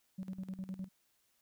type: tone with tremolo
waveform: sine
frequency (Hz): 188.6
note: F#3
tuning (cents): +33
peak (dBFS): -36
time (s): 0.18-0.89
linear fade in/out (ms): 10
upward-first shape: square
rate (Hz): 9.8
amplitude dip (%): 80
effects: tanh soft clip ceiling -35 dBFS + white hiss -75 dBFS RMS until 1.41 s